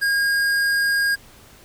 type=tone with tanh clipping; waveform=sine; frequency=1625 Hz; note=G#6; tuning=38 cents flat; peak=-19 dBFS; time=0.01-1.16 s; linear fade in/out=20 ms; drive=16 dB; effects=pink hiss -48 dBFS RMS until 1.64 s